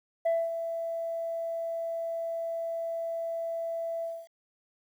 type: tone with ADSR envelope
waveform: sine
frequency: 665 Hz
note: E5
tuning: 15 cents sharp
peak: -20 dBFS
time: 0.25-4.28 s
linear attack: 12 ms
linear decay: 230 ms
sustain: -10 dB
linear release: 250 ms
effects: tanh soft clip ceiling -22 dBFS + 10-bit